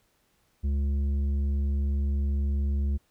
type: tone with tanh clipping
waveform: triangle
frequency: 70.3 Hz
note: C#2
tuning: 25 cents sharp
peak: -25 dBFS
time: 0.63-2.98 s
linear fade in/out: 20 ms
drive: 12 dB
effects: pink hiss -69 dBFS RMS until 3.1 s

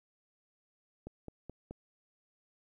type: click train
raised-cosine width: 2 ms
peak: -30 dBFS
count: 4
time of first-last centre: 1.07-1.71 s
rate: 4.69 Hz
effects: 12-bit

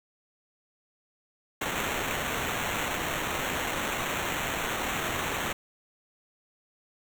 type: noise with sample-and-hold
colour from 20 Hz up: blue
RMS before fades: -31 dBFS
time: 1.61-5.53 s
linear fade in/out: 5 ms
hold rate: 4900 Hz
effects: none

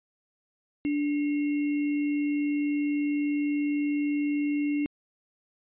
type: tone with sample-and-hold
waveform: sine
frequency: 291.8 Hz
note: D4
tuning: 11 cents flat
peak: -24 dBFS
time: 0.85-4.86 s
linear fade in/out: 0 ms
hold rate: 2450 Hz
effects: resampled to 8000 Hz

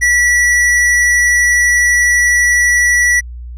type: tone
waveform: square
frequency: 1948 Hz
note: B6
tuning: 24 cents flat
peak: -9 dBFS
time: 0.01-3.21 s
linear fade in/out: 20 ms
effects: added 60 Hz sine -25 dBFS peak until 3.57 s + low-pass 10000 Hz 12 dB/octave

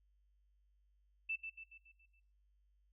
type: tone with echo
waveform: sine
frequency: 2650 Hz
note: E7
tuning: 9 cents sharp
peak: -36 dBFS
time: 1.29-1.36 s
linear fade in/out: 10 ms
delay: 140 ms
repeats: 6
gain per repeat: -6 dB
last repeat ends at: 2.2 s
effects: noise-tail reverb RT60 0.5 s tail -18 dB re dry + added 50 Hz sine -70 dBFS peak until 2.92 s

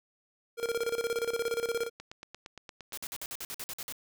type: tone with tremolo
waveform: square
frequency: 466.2 Hz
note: A#4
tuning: in tune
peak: -28 dBFS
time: 0.57-1.9 s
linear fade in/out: 50 ms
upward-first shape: square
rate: 17 Hz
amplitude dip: 75%
type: click train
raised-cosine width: 0.2 ms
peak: -26 dBFS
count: 11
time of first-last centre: 2-3.153 s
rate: 8.67 Hz
type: noise bursts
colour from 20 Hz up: white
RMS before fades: -39 dBFS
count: 11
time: 2.93-3.924 s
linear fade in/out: 0 ms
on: 44 ms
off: 51 ms
effects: none

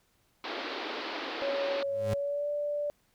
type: band-pass noise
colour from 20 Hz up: pink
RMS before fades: -37 dBFS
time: 0.44-1.83 s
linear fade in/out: 2 ms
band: 270 to 4600 Hz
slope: 48 dB/octave
type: tone with pitch glide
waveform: sine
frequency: 557 to 585.4 Hz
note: C#5 to D5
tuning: +8 to -6 cents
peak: -29 dBFS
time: 1.42-2.9 s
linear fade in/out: 0 ms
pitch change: +86 cents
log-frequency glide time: 2.07-2.49 s
type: tone with exponential growth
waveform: 35% pulse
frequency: 103.83 Hz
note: G#2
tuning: in tune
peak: -25 dBFS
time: 1.85-2.14 s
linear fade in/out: 5 ms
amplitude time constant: 63 ms
effects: pink hiss -70 dBFS RMS until 3.14 s

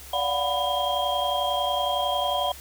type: tone cluster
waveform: sine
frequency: 581 / 713 / 744 / 997 / 3225 Hz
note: D5 / F5 / F#5 / B5 / G7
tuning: -19 / +36 / +9 / +16 / +48 cents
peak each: -29 dBFS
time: 0.13-2.52 s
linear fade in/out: 5 ms
effects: added 67 Hz sine -46 dBFS peak until 2.6 s + white hiss -44 dBFS RMS until 2.6 s

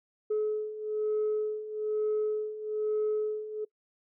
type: beating tone pair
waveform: sine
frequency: 426.5 / 427.6 Hz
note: G#4 / A4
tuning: +46 / -49 cents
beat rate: 1.1 Hz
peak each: -32 / -28 dBFS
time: 0.3-3.65 s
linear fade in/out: 10 ms
effects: noise-tail reverb RT60 0.1 s tail -23 dB re dry + tanh soft clip ceiling -23 dBFS

